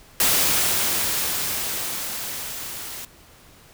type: noise with level ramp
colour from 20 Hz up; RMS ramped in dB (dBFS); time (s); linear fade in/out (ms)
white; -18 to -35; 0.2-3.05; 2
effects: pink hiss -50 dBFS RMS until 3.73 s